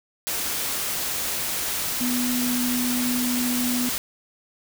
sine tone in noise, 246.9 Hz, B3, in tune, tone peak -23 dBFS, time 2.01-3.89 s, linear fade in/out 0 ms, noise white, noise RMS -27 dBFS, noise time 0.27-3.98 s, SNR +1 dB, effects none

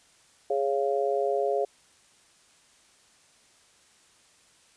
harmonic tone, 138.59 Hz, C#3, in tune, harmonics 3 / 4 / 5, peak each -27 / -28 / -29 dBFS, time 0.5-1.65 s, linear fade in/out 5 ms, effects white hiss -60 dBFS RMS until 4.76 s + resampled to 22050 Hz

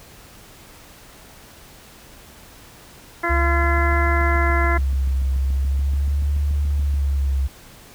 harmonic tone, 341.8 Hz, F4, 37 cents flat, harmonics 1 / 2 / 3 / 4 / 5 / 6, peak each -26 / -26 / -26 / -26 / -26 / -26 dBFS, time 3.23-4.78 s, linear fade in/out 10 ms
sine tone with vibrato, 69.3 Hz, C#2, in tune, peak -17 dBFS, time 3.29-7.48 s, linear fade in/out 20 ms, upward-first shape sine, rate 0.39 Hz, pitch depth 74 cents each way
click train, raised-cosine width 5 ms, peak -24 dBFS, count 24, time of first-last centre 3.64-6.94 s, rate 6.97 Hz
effects pink hiss -45 dBFS RMS until 7.94 s

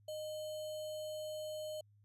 sine tone with sample-and-hold, 615 Hz, D#5, 20 cents flat, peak -40 dBFS, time 0.08-1.81 s, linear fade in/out 5 ms, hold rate 3675 Hz, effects added 103 Hz sine -64 dBFS peak until 2.04 s + resampled to 32000 Hz

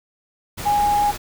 sine tone in noise, 825 Hz, G#5, 12 cents flat, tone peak -15 dBFS, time 0.65-1.12 s, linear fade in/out 20 ms, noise pink, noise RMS -30 dBFS, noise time 0.57-1.18 s, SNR +12 dB, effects none

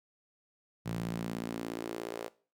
sawtooth tone with high-pass filter sweep, 57 Hz, A#1, 38 cents flat, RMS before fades -38 dBFS, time 0.85-2.29 s, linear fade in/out 20 ms, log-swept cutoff 140 to 470 Hz, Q 2.5, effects noise-tail reverb RT60 0.4 s tail -20 dB re dry

